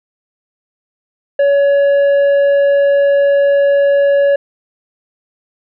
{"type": "tone with tanh clipping", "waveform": "triangle", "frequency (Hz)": 563, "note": "C#5", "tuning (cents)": 27, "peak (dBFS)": -9, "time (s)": [1.39, 4.36], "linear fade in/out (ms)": 5, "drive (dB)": 10, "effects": []}